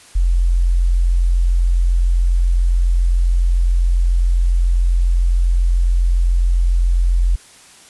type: tone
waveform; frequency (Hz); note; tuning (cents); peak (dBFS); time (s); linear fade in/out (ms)
sine; 43.65; F1; 0; -11; 0.15-7.36; 10
effects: white hiss -44 dBFS RMS until 7.89 s + resampled to 24000 Hz